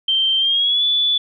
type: tone with pitch glide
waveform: sine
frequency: 3136 to 3460 Hz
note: G7 to A7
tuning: 0 to -30 cents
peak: -14 dBFS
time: 0.08-1.18 s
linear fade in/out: 5 ms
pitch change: +170 cents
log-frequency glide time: 0.38-0.84 s
effects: none